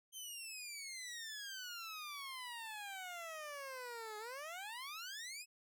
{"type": "exponential two-way sweep", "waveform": "15% pulse", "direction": "down then up", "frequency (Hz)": [3158, 418.4, 2618], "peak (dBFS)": -39, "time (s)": [0.12, 5.46], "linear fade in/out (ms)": 50, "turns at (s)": 4.18, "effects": []}